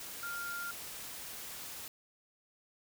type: tone in noise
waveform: sine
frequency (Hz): 1396.9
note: F6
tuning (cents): 0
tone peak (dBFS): -38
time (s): 0.23-0.71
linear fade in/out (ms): 2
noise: white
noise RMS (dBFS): -45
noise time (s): 0-1.88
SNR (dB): +4
effects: none